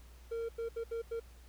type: tone bursts at uneven times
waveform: triangle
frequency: 460 Hz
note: A#4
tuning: 23 cents flat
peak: -33 dBFS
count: 5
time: 0.31-0.49 / 0.58-0.69 / 0.76-0.84 / 0.91-1.02 / 1.11-1.2 s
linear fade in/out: 10 ms
effects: added 60 Hz sine -53 dBFS peak until 1.48 s + pink hiss -63 dBFS RMS until 1.48 s